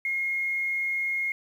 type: tone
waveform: sine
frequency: 2148 Hz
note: C7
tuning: 45 cents sharp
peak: -25 dBFS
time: 0.05-1.32 s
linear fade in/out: 2 ms
effects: 9-bit